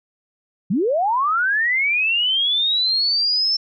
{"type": "linear sweep", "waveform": "sine", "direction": "up", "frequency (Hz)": [156.6, 5350], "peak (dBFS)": -16, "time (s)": [0.7, 3.57], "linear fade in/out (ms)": 10, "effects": []}